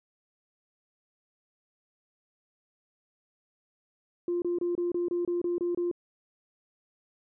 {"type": "tone bursts", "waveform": "sine", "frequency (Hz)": 349.2, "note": "F4", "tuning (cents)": 0, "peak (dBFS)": -25, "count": 10, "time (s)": [4.28, 5.914], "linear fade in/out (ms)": 2, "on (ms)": 140, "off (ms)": 26, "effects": ["tanh soft clip ceiling -22 dBFS"]}